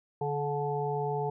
harmonic tone with a mistuned harmonic, 145.3 Hz, D3, 18 cents flat, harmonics 1 / 3 / 5 / 6, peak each -34 / -32 / -36 / -35 dBFS, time 0.21-1.3 s, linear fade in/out 5 ms, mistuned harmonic 3, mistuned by -24 cents, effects none

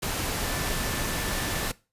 sine tone in noise, 1760 Hz, A6, in tune, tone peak -39 dBFS, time 0.43-1.68 s, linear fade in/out 10 ms, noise pink, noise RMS -29 dBFS, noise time 0.02-1.72 s, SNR -13 dB, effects noise-tail reverb RT60 0.3 s tail -20 dB re dry + resampled to 32000 Hz

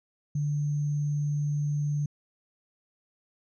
sine tone with sample-and-hold, 146.83 Hz, D3, in tune, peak -25 dBFS, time 0.35-2.06 s, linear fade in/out 5 ms, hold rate 6300 Hz, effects resampled to 16000 Hz

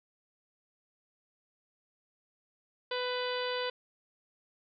harmonic tone with a mistuned harmonic, 497.8 Hz, B4, 14 cents sharp, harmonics 1 / 2 / 3 / 4 / 5 / 6 / 7 / 8 / 9, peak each -34 / -39 / -41 / -44 / -46 / -42 / -43 / -45 / -46 dBFS, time 2.91-3.7 s, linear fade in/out 5 ms, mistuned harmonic 9, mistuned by +68 cents, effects none

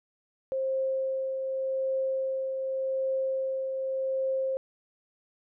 sine tone with tremolo, 530 Hz, C5, 22 cents sharp, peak -25 dBFS, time 0.52-4.57 s, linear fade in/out 0 ms, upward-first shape triangle, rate 0.86 Hz, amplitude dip 40%, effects none

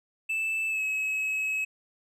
triangle tone with pitch glide, 2637 to 2568 Hz, E7 to E7, 0 to -46 cents, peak -25 dBFS, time 0.29-1.65 s, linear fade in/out 10 ms, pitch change -46 cents, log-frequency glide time 0.68-0.82 s, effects none

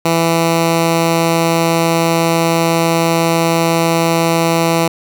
10% pulse tone, 166 Hz, E3, 12 cents sharp, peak -3 dBFS, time 0.05-4.88 s, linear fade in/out 5 ms, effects none

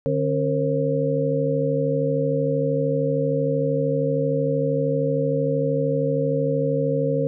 sine tone cluster, 148.3 / 269.7 / 464 / 537 Hz, D3 / C#4 / A#4 / C5, +17 / -47 / -8 / +45 cents, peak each -24 / -27 / -24 / -24 dBFS, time 0.06-7.27 s, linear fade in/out 0 ms, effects none

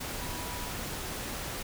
sine tone in noise, 975 Hz, B5, 23 cents flat, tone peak -44 dBFS, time 0.21-0.71 s, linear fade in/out 10 ms, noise pink, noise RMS -37 dBFS, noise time 0-1.63 s, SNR -10 dB, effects none

